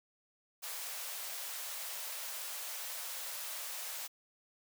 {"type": "high-pass noise", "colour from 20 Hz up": "white", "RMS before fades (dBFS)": -42, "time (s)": [0.62, 4.08], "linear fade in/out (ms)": 20, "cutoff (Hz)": 500, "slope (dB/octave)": 48, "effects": []}